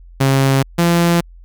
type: tone pair in turn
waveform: sawtooth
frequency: 135.4 / 171.04 Hz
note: C#3 / F3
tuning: -40 / -36 cents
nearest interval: major third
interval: 404 cents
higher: second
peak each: -7 dBFS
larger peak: neither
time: 0.2-0.63 / 0.78-1.21 s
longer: neither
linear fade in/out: 10 ms
effects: added 43 Hz sine -37 dBFS peak until 1.44 s